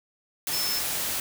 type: tone in noise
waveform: sine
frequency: 5274 Hz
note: E8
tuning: in tune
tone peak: -28 dBFS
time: 0.53-0.79 s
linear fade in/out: 2 ms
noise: white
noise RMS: -29 dBFS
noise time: 0.47-1.2 s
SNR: -2 dB
effects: none